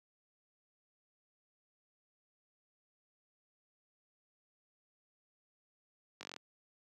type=slowing click train; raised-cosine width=0.2 ms; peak=-27 dBFS; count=8; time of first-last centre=6.21-6.363 s; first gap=20 ms; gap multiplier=1.03; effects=high-pass 200 Hz 12 dB/octave

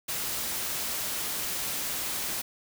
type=noise; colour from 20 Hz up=white; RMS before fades=-32 dBFS; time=0.08-2.42 s; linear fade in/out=10 ms; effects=none

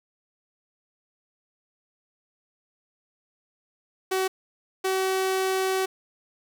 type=tone pair in turn; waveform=sawtooth; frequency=377.8 / 379.3 Hz; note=F#4 / F#4; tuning=+36 / +43 cents; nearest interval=unison; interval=7 cents; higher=second; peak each=-19 dBFS; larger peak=neither; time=4.11-4.28 / 4.84-5.86 s; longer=second; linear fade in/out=10 ms; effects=8-bit

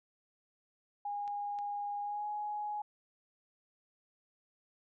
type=tone with pitch glide; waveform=sine; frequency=818 to 835.7 Hz; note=G#5 to G#5; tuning=-26 to +11 cents; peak=-35 dBFS; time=1.05-2.82 s; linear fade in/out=5 ms; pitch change=+37 cents; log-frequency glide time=2.02-2.26 s
type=clicks; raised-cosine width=0.2 ms; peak=-37 dBFS; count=2; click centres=1.278 / 1.588 s
effects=none

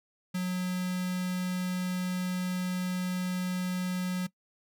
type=tone with notch filter; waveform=square; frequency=182.3 Hz; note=F#3; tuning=25 cents flat; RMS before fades=-31 dBFS; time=0.34-4.27 s; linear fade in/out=10 ms; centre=680 Hz; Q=0.91; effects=noise-tail reverb RT60 0.1 s tail -20 dB re dry

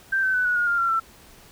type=tone with pitch steps; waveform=sine; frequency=1568 / 1533.1 / 1498.9 / 1465.5 / 1432.9 / 1401 / 1369.8 / 1339.3 Hz; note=G6 / G6 / F#6 / F#6 / F6 / F6 / F6 / E6; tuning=0 / -39 / +22 / -17 / +44 / +5 / -34 / +27 cents; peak=-19 dBFS; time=0.12-1 s; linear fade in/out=10 ms; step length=110 ms; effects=pink hiss -50 dBFS RMS until 1.51 s

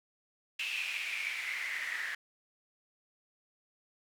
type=noise with band-pass filter sweep; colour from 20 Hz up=white; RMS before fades=-37 dBFS; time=0.59-2.15 s; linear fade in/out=5 ms; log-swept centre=2700 to 1800 Hz; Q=8.4; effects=none

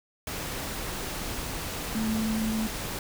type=tone in noise; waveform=sine; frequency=219.8 Hz; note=A3; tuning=2 cents flat; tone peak=-26 dBFS; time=1.95-2.67 s; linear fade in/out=2 ms; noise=pink; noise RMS=-34 dBFS; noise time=0.27-2.99 s; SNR=+5 dB; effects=none

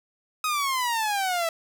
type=exponential sweep; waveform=sawtooth; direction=down; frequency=1269 to 652 Hz; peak=-20 dBFS; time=0.44-1.49 s; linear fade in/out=2 ms; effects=none

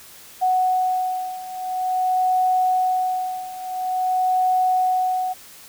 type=beating tone pair; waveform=sine; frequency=740 / 740.48 Hz; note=F#5 / F#5; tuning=0 / +1 cents; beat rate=0.48 Hz; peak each=-23 / -20 dBFS; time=0.41-5.34 s; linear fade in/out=20 ms; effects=white hiss -44 dBFS RMS until 5.68 s

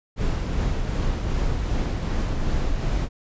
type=noise with tremolo; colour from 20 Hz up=brown; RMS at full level=-22 dBFS; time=0.16-3.09 s; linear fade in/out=50 ms; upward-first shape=triangle; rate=2.6 Hz; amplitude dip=35%; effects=resampled to 16000 Hz

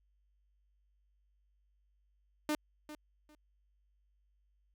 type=tone with echo; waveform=sawtooth; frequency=301.8 Hz; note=D4; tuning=47 cents sharp; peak=-27 dBFS; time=2.49-2.55 s; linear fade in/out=2 ms; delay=400 ms; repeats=2; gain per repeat=-14 dB; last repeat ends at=3.35 s; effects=added 50 Hz sine -70 dBFS peak until 4.74 s

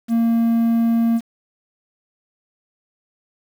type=tone with quantisation; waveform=triangle; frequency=230.4 Hz; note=A#3; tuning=20 cents flat; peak=-12 dBFS; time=0.08-1.21 s; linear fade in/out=50 ms; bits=7; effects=none

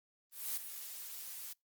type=noise with ADSR envelope; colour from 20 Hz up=blue; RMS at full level=-36 dBFS; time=0.31-1.53 s; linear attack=250 ms; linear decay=17 ms; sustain=-10 dB; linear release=4 ms; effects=noise-tail reverb RT60 0.2 s tail -26 dB re dry + Opus 32 kbps

